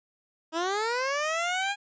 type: linear sweep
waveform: 15% pulse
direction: up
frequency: 313.7 to 822 Hz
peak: -20 dBFS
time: 0.52-1.76 s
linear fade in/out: 50 ms
effects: resampled to 16000 Hz